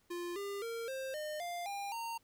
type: tone with pitch steps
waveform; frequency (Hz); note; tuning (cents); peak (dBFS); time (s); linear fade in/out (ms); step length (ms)
square; 349.2 / 401.1 / 460.8 / 529.3 / 608 / 698.4 / 802.3 / 921.5; F4 / G4 / A#4 / C5 / D#5 / F5 / G5 / A#5; 0 / +40 / -20 / +20 / -40 / 0 / +40 / -20; -39; 0.1-2.18; 10; 260
effects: pink hiss -72 dBFS RMS until 2.23 s